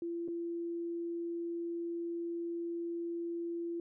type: tone with dropouts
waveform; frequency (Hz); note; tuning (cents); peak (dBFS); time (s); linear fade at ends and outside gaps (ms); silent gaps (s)
sine; 340; F4; -46; -35; 0.02-3.8; 2; 0.278-0.284
effects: none